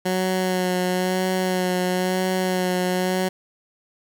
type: tone with vibrato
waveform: 15% pulse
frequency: 183.9 Hz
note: F#3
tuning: 10 cents flat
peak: -14 dBFS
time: 0.05-3.29 s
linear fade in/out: 10 ms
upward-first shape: sine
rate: 1 Hz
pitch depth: 21 cents each way
effects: none